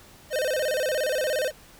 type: tone with vibrato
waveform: square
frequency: 562 Hz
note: C#5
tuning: 24 cents sharp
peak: -24 dBFS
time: 0.3-1.52 s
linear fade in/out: 50 ms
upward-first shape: square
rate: 17 Hz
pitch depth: 150 cents each way
effects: pink hiss -51 dBFS RMS until 1.79 s